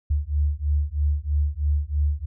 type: beating tone pair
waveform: sine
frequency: 72 / 75.1 Hz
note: D2 / D2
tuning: -34 / +39 cents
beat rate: 3.1 Hz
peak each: -23 dBFS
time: 0.1-2.26 s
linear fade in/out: 10 ms
effects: none